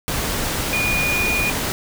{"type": "tone in noise", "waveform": "sine", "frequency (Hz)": 2444, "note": "D#7", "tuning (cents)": -32, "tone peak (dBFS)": -19, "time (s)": [0.73, 1.5], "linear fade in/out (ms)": 0, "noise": "pink", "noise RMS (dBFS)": -23, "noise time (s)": [0.08, 1.72], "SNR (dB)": 1, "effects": []}